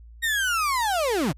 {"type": "linear sweep", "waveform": "35% pulse", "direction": "down", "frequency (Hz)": [1886, 118.5], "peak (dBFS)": -20, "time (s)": [0.22, 1.33], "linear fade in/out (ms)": 20, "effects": ["added 57 Hz sine -43 dBFS peak until 1.37 s", "resampled to 32000 Hz"]}